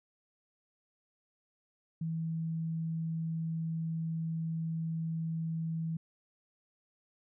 sine tone, 162.7 Hz, E3, 22 cents flat, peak -32 dBFS, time 2.01-5.97 s, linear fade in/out 5 ms, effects none

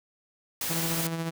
white noise, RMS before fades -31 dBFS, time 0.61-1.07 s, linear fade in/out 2 ms
sawtooth tone with tremolo, 164.81 Hz, E3, in tune, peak -24 dBFS, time 0.69-1.31 s, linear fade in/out 20 ms, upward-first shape sine, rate 14 Hz, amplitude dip 40%
effects none

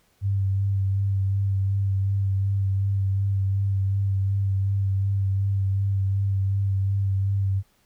sine tone with vibrato, 97.9 Hz, G2, 2 cents flat, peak -20 dBFS, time 0.21-7.63 s, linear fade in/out 50 ms, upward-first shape sine, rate 2.7 Hz, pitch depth 21 cents each way, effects pink hiss -64 dBFS RMS until 7.85 s

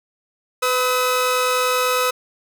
sawtooth tone pair together, 501.6 / 1279 Hz, B4 / D#6, +27 / +47 cents, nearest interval octave + major third, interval 1620 cents, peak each -16 dBFS, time 0.62-2.11 s, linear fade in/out 10 ms, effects none

